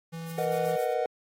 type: tone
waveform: square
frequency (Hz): 164.9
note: E3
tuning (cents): +1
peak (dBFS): -36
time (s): 0.12-0.77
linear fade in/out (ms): 20
type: noise with tremolo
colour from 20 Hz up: blue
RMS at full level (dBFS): -45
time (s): 0.25-0.95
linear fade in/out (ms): 50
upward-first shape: square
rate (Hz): 7.5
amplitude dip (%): 65
type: chord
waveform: triangle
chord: B major seventh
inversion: third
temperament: just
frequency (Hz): 463 / 493.9 / 617.4 / 740.8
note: A#4 / B4 / D#5 / F#5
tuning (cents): -12 / 0 / -14 / +2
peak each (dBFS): -30 / -28 / -30 / -29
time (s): 0.38-1.06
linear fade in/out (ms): 2
effects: AAC 48 kbps